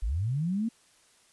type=linear sweep; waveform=sine; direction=up; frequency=42 to 235.5 Hz; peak=-26 dBFS; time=0.02-0.69 s; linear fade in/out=10 ms; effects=white hiss -62 dBFS RMS until 1.32 s + resampled to 24000 Hz